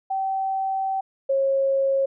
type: tone pair in turn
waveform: sine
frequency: 771 / 543.1 Hz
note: G5 / C#5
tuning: -29 / -36 cents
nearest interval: tritone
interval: 607 cents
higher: first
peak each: -22 / -18 dBFS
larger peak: second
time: 0.1-1.01 / 1.29-2.06 s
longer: first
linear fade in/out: 10 ms
effects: none